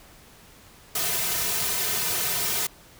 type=noise with comb filter; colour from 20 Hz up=white; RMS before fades=-26 dBFS; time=0.95-2.67 s; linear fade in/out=5 ms; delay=3.6 ms; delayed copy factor=-0.9; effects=pink hiss -51 dBFS RMS until 2.99 s